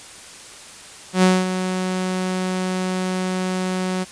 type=tone with ADSR envelope; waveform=sawtooth; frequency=185 Hz; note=F#3; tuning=in tune; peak=-7 dBFS; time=1.13-4.05 s; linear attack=100 ms; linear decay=220 ms; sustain=-10 dB; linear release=26 ms; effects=white hiss -40 dBFS RMS until 4.11 s + resampled to 22050 Hz